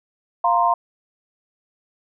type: chord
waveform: sine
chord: F suspended fourth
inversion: none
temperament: equal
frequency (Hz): 698.5 / 932.3 / 1046.5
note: F5 / Bb5 / C6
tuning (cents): 0 / 0 / 0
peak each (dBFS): -19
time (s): 0.44-0.74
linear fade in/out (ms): 5
effects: none